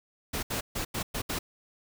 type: noise bursts at uneven times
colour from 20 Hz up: pink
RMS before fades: -32 dBFS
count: 6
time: 0.33-0.43 / 0.5-0.61 / 0.75-0.85 / 0.94-1.03 / 1.14-1.22 / 1.29-1.39 s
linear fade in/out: 10 ms
effects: none